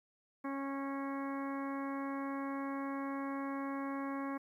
harmonic tone, 275.1 Hz, C#4, 13 cents flat, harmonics 1 / 2 / 3 / 4 / 5 / 6 / 7 / 8, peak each -38 / -46 / -48 / -44 / -54 / -52 / -55 / -54 dBFS, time 0.44-4.38 s, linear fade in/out 10 ms, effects 12-bit

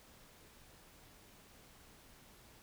silence, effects pink hiss -61 dBFS RMS until 2.62 s

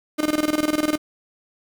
35% pulse tone with tremolo, 304.4 Hz, D#4, 38 cents flat, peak -15 dBFS, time 0.18-0.98 s, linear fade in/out 20 ms, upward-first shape square, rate 20 Hz, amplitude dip 80%, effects 9-bit

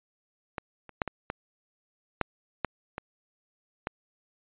clicks, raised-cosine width 0.5 ms, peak -17 / -30 / -10 / -17 / -16 / -10 / -11 / -19 / -15 dBFS, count 9, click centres 0.582 / 0.893 / 1.018 / 1.077 / 1.301 / 2.213 / 2.647 / 2.981 / 3.871 s, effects resampled to 8000 Hz

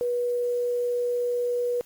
sine tone with quantisation, 485.9 Hz, B4, 28 cents flat, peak -23 dBFS, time 0.01-1.81 s, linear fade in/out 0 ms, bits 8, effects white hiss -56 dBFS RMS until 1.85 s + Opus 32 kbps

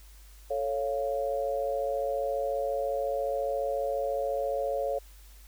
sine chord, A augmented, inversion none, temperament equal with one note detuned, 440 / 554.4 / 695.2 Hz, A4 / C#5 / E#5, 0 / 0 / -8 cents, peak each -34 / -29 / -34 dBFS, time 0.5-4.99 s, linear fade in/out 10 ms, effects added 50 Hz sine -49 dBFS peak until 5.47 s + white hiss -58 dBFS RMS until 5.47 s

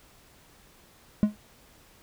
triangle tone with exponential decay, 210 Hz, G#3, 19 cents sharp, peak -12 dBFS, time 1.23-1.36 s, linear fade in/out 0 ms, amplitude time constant 27 ms, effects pink hiss -57 dBFS RMS until 2.02 s

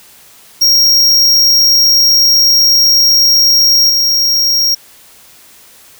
square tone with level steps, 5588 Hz, F8, in tune, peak -6 / -9 dBFS, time 0.61-4.75 s, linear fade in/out 10 ms, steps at 3.89 s, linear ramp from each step 10 ms, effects white hiss -41 dBFS RMS until 5.99 s

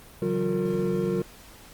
triangle tone cluster, 142.5 / 167 / 187.7 / 356.5 / 458.8 Hz, C#3 / E3 / F#3 / F4 / A#4, +48 / +23 / +25 / +36 / -28 cents, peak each -32 / -34 / -26 / -26 / -27 dBFS, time 0.22-1.22 s, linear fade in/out 2 ms, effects pink hiss -49 dBFS RMS until 1.73 s + Opus 32 kbps

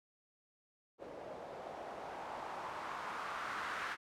blue noise with low-pass filter sweep, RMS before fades -44 dBFS, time 0.98-3.97 s, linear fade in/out 50 ms, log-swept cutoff 530 to 1500 Hz, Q 2.2, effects none

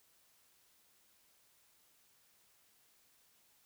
silence, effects white hiss -70 dBFS RMS until 3.65 s

